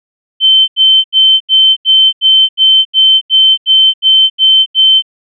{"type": "tone bursts", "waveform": "sine", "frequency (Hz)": 3088, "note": "G7", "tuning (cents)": -27, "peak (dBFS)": -3, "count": 13, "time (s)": [0.4, 5.024], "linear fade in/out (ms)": 50, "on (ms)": 280, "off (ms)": 82, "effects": []}